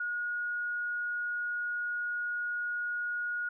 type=tone; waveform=sine; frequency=1444 Hz; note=F#6; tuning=43 cents flat; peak=-31 dBFS; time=0-3.49 s; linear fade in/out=5 ms; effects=none